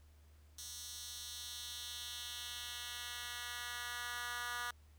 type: tone with high-pass filter sweep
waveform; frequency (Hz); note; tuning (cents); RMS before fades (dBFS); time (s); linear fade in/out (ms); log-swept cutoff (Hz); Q
10% pulse; 241.9; B3; -36; -45; 0.58-4.71; 5; 5300 to 1400; 1.6
effects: added 75 Hz sine -60 dBFS peak until 4.98 s + pink hiss -72 dBFS RMS until 4.98 s